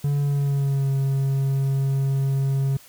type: tone with pitch glide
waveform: triangle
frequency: 143.1 to 136.24 Hz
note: D3 to C#3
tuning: -45 to -30 cents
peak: -17 dBFS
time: 0.04-2.77 s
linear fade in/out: 5 ms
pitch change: -85 cents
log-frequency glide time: 0.21-0.92 s
effects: white hiss -49 dBFS RMS until 2.88 s